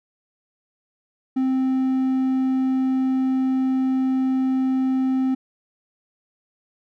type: tone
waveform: triangle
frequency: 261.6 Hz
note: C4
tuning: in tune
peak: -16 dBFS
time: 1.36-5.35 s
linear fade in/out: 10 ms
effects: none